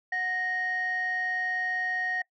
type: tone pair together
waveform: sine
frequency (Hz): 734.9 / 1864.7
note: F#5 / A#6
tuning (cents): -12 / 0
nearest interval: octave + major third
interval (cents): 1612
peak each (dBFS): -33 / -27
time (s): 0.12-2.22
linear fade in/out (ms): 5
effects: noise-tail reverb RT60 0.1 s tail -22 dB re dry + tanh soft clip ceiling -22 dBFS